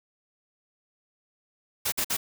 white noise bursts, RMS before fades -27 dBFS, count 3, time 1.85-2.17 s, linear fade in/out 10 ms, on 72 ms, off 52 ms, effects none

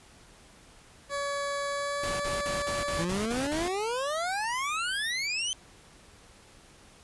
20% pulse tone with pitch glide, 566 to 575.6 Hz, C#5 to D5, +36 to -35 cents, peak -25 dBFS, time 1.09-3.06 s, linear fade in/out 50 ms, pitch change +29 cents, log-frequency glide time 1.7-2.24 s
pink noise bursts, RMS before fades -36 dBFS, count 8, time 2.03-3.684 s, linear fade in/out 5 ms, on 170 ms, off 42 ms
25% pulse exponential sweep, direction up, 162.1 to 3136 Hz, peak -25 dBFS, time 2.99-5.53 s, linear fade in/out 0 ms
effects pink hiss -55 dBFS RMS until 7.03 s + resampled to 24000 Hz

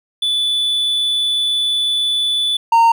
triangle tone pair in turn, 3474 / 920.1 Hz, A7 / A#5, -23 / -23 cents, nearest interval octave + major seventh, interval 2300 cents, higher first, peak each -13 / -6 dBFS, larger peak second, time 0.22-2.57 / 2.72-2.92 s, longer first, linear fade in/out 5 ms, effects none

